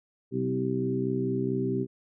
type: harmonic tone with a mistuned harmonic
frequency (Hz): 64.5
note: C2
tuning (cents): -24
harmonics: 2 / 3 / 4 / 5 / 6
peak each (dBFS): -32 / -34 / -31 / -35 / -30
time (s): 0.31-1.87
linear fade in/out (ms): 50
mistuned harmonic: 3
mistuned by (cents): -23
effects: none

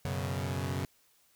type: chord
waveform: sawtooth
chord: F# suspended fourth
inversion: none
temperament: equal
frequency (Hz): 92.5 / 123.47 / 138.59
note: F#2 / B2 / C#3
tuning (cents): 0 / 0 / 0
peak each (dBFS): -31 / -34 / -32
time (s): 0.05-0.85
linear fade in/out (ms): 0
effects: white hiss -67 dBFS RMS until 1.35 s

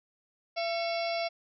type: harmonic tone with a mistuned harmonic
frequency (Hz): 676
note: E5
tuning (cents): +43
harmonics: 1 / 2 / 3 / 4 / 5 / 6 / 7 / 8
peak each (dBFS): -30 / -44 / -38 / -43 / -45 / -46 / -42 / -43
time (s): 0.56-1.29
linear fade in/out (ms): 20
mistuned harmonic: 3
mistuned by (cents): +140
effects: none

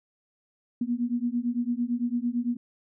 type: beating tone pair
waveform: sine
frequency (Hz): 236.2 / 245.1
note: A#3 / B3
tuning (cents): +23 / -13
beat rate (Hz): 8.9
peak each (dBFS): -28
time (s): 0.81-2.57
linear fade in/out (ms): 5
effects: none

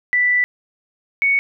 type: tone pair in turn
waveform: sine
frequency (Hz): 1975.5 / 2224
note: B6 / C#7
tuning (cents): 0 / +5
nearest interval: major second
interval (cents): 205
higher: second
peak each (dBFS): -13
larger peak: neither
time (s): 0.13-0.44 / 1.22-1.39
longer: first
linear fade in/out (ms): 0
effects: none

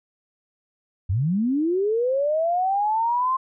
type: linear sweep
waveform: sine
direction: up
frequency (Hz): 82.41 to 1060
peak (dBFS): -19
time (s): 1.09-3.37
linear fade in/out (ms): 10
effects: none

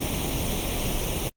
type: noise with comb filter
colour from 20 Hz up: pink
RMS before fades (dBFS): -27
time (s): 0-1.3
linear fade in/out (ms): 20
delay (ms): 0.32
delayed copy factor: +0.7
effects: Opus 24 kbps

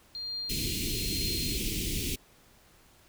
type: tone with tremolo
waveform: sine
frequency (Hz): 4200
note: C8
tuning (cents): +6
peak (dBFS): -32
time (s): 0.15-1.57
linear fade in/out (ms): 0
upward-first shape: triangle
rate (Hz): 1.1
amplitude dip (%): 70
type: band-stop noise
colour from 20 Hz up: pink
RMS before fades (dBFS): -32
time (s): 0.49-2.16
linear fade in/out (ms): 10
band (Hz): 410 to 2300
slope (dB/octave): 48
effects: pink hiss -60 dBFS RMS until 3.08 s

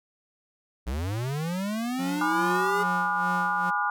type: linear sweep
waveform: square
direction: up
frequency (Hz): 56.4 to 415.3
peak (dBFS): -28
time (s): 0.86-2.84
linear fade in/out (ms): 20
type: tone with tremolo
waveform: 45% pulse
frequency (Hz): 180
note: F#3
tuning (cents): -47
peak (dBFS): -30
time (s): 1.98-3.71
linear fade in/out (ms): 20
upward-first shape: sine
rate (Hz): 2.4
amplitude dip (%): 75
type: chord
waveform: sine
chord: G# diminished seventh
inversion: none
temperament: just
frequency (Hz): 830.6 / 996.7 / 1196.1 / 1435.3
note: G#5 / B5 / D6 / F6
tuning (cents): 0 / +16 / +31 / +47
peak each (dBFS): -29 / -31 / -29 / -28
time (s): 2.21-3.9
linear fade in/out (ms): 2
effects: none

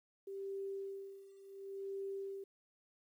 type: tone with tremolo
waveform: sine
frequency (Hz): 392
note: G4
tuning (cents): 0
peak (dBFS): -39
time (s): 0.27-2.44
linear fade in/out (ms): 5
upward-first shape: sine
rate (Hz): 0.7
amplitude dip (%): 85
effects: 12-bit

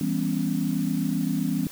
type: chord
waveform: sine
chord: C# half-diminished seventh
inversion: first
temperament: just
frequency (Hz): 166.31 / 199.57 / 249.5 / 277.2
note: E3 / G3 / B3 / C#4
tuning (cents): +16 / +31 / +18 / 0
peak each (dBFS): -28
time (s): 0.01-1.67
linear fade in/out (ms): 2
effects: tanh soft clip ceiling -12 dBFS + white hiss -43 dBFS RMS until 1.71 s

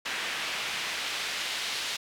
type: noise with band-pass filter sweep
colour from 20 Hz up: pink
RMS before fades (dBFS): -33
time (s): 0.05-1.97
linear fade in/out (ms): 10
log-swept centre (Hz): 2300 to 3600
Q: 1.1
effects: none

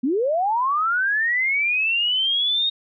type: linear sweep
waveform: sine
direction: up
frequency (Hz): 233.1 to 3738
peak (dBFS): -18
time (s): 0.03-2.7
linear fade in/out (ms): 10
effects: none

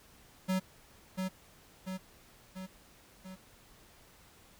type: tone with echo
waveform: square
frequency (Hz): 187.2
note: F#3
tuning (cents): +20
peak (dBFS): -29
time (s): 0.48-0.6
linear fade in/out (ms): 20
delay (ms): 690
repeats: 4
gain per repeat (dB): -4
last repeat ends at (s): 3.36
effects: pink hiss -60 dBFS RMS until 4.59 s

